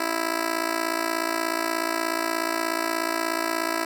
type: tone with amplitude modulation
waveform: 10% pulse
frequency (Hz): 329.6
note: E4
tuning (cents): 0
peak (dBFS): -12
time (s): 0-3.85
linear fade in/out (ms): 5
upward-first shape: sine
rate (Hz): 56.7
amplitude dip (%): 85
effects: none